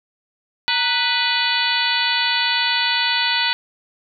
harmonic tone with a mistuned harmonic, 493.9 Hz, B4, in tune, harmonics 2 / 3 / 4 / 5 / 6 / 7 / 8 / 9, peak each -25 / -25 / -25 / -25 / -25 / -25 / -25 / -25 dBFS, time 0.68-3.53 s, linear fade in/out 0 ms, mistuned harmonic 2, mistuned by -99 cents, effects none

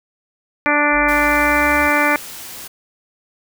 harmonic tone, 293.7 Hz, D4, in tune, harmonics 1 / 2 / 3 / 4 / 5 / 6 / 7 / 8, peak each -21 / -21 / -21 / -21 / -21 / -21 / -21 / -21 dBFS, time 0.66-2.16 s, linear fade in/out 0 ms
sine linear sweep, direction up, 44.97 to 72 Hz, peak -29 dBFS, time 0.91-1.91 s, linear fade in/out 50 ms
white noise, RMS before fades -33 dBFS, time 1.08-2.68 s, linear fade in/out 10 ms
effects none

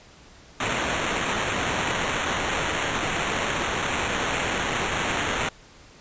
white noise with sample-and-hold, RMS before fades -26 dBFS, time 0.6-5.49 s, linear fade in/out 5 ms, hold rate 4900 Hz, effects pink hiss -50 dBFS RMS until 6 s + resampled to 16000 Hz

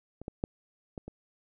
clicks, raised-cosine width 2 ms, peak -29 / -23 / -16 / -25 / -28 dBFS, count 5, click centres 0.216 / 0.281 / 0.439 / 0.978 / 1.08 s, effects none

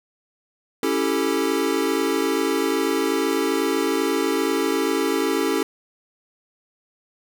square chord, A dominant seventh, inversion first, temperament equal, 277.2 / 329.6 / 392 / 440 Hz, C#4 / E4 / G4 / A4, 0 / 0 / 0 / 0 cents, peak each -26 dBFS, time 0.83-5.63 s, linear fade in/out 2 ms, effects none

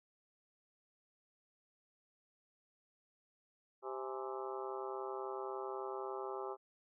harmonic tone with a mistuned harmonic, 130.9 Hz, C3, 1 cent sharp, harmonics 3 / 4 / 5 / 6 / 7 / 8 / 9 / 10, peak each -43 / -48 / -51 / -47 / -54 / -51 / -50 / -52 dBFS, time 3.82-6.57 s, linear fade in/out 50 ms, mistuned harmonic 6, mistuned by +94 cents, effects none

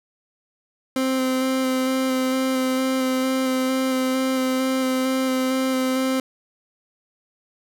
30% pulse tone with vibrato, 260.6 Hz, C4, 7 cents flat, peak -17 dBFS, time 0.96-6.2 s, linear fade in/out 2 ms, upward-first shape square, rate 2.2 Hz, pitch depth 10 cents each way, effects none

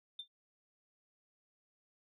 sine tone with exponential decay, 3582 Hz, A7, 30 cents sharp, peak -37 dBFS, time 0.19-0.28 s, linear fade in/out 5 ms, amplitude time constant 18 ms, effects tanh soft clip ceiling -37 dBFS

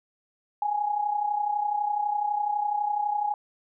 sine tone with amplitude modulation, 830.6 Hz, G#5, in tune, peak -21 dBFS, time 0.62-3.34 s, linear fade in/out 2 ms, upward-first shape sine, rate 32 Hz, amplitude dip 65%, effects none

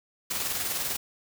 white noise with tremolo, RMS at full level -29 dBFS, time 0.3-0.97 s, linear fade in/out 10 ms, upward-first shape square, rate 20 Hz, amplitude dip 35%, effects none

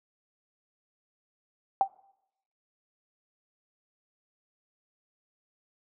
sine tone with exponential decay, 780 Hz, G5, 9 cents flat, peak -15 dBFS, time 1.81-1.9 s, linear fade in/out 1 ms, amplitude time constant 18 ms, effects noise-tail reverb RT60 0.8 s tail -22 dB re dry

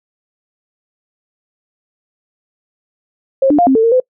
sine tone with pitch steps, 537 / 294.7 / 702 / 265.5 / 446.1 / 459.5 / 509 Hz, C5 / D4 / F5 / C4 / A4 / A#4 / C5, +45 / +6 / +9 / +25 / +24 / -25 / -48 cents, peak -7 dBFS, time 3.42-4.001 s, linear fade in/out 5 ms, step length 83 ms, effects noise-tail reverb RT60 0.1 s tail -26 dB re dry

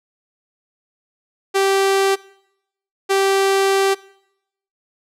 sawtooth tone pair in turn, 390 / 390 Hz, G4 / G4, -9 / -9 cents, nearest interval unison, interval 0 cents, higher neither, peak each -10 dBFS, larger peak neither, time 1.54-2.16 / 3.09-3.95 s, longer second, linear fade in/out 20 ms, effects noise-tail reverb RT60 0.8 s tail -22 dB re dry + low-pass 11000 Hz 12 dB/octave

